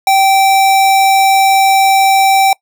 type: tone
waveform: square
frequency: 777 Hz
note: G5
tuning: 16 cents flat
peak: -7 dBFS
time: 0.07-2.53 s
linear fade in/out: 2 ms
effects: noise-tail reverb RT60 0.1 s tail -24 dB re dry